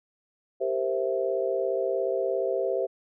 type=chord; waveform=sine; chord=C dominant seventh; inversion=second; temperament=equal; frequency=392 / 466.2 / 523.3 / 659.3 Hz; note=G4 / Bb4 / C5 / E5; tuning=0 / 0 / 0 / 0 cents; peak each=-29 / -33 / -28 / -31 dBFS; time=0.6-2.87 s; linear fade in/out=20 ms; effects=none